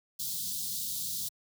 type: band-stop noise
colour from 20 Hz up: white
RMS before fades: -35 dBFS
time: 0.19-1.29 s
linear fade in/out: 10 ms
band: 220 to 3500 Hz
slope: 48 dB/octave
effects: high-pass 100 Hz 12 dB/octave